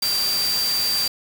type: tone in noise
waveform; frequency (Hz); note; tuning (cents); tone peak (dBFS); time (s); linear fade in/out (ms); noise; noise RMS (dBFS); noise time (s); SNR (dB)
sine; 4699; D8; 0; -20; 0.02-1.08; 5; white; -27; 0.02-1.08; +4
effects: none